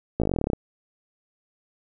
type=slowing click train; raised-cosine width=2 ms; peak=-10 dBFS; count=15; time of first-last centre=0.2-0.533 s; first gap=17 ms; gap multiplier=1.05; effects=none